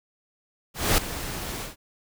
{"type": "noise with ADSR envelope", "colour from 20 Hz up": "pink", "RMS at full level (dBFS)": -19, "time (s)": [0.74, 1.76], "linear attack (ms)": 240, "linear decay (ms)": 3, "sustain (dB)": -14, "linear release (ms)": 140, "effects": []}